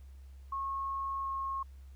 sine tone with pitch glide, 1090 to 1083.7 Hz, C#6 to C#6, -29 to -40 cents, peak -33 dBFS, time 0.52-1.63 s, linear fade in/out 5 ms, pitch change -11 cents, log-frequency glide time 1.22-1.28 s, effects added 67 Hz sine -48 dBFS peak until 1.95 s + pink hiss -70 dBFS RMS until 1.95 s

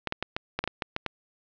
clicks, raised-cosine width 0.3 ms, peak -12 dBFS, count 10, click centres 0.073 / 0.124 / 0.226 / 0.365 / 0.59 / 0.64 / 0.676 / 0.822 / 0.964 / 1.063 s, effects low-pass 5000 Hz 12 dB/octave

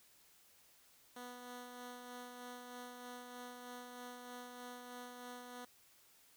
10% pulse tone with tremolo, 246.2 Hz, B3, 5 cents flat, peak -39 dBFS, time 1.16-5.65 s, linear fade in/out 5 ms, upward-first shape sine, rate 3.2 Hz, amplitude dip 35%, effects white hiss -67 dBFS RMS until 6.36 s

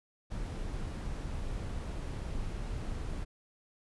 brown noise, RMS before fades -37 dBFS, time 0.3-3.25 s, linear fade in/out 20 ms, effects resampled to 24000 Hz

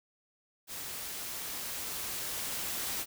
white noise with level ramp, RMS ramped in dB -41 to -35 dBFS, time 0.67-3.06 s, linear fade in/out 50 ms, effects none

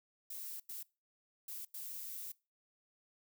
violet noise bursts at uneven times, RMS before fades -45 dBFS, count 4, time 0.3-0.6 / 0.69-0.83 / 1.48-1.65 / 1.74-2.32 s, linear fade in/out 5 ms, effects noise-tail reverb RT60 0.3 s tail -23 dB re dry

